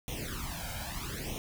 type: noise with flanger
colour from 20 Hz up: pink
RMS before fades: -38 dBFS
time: 0.08-1.38 s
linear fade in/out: 0 ms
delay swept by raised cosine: 0.32 to 1.32 ms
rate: 0.78 Hz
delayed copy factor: +0.9
effects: none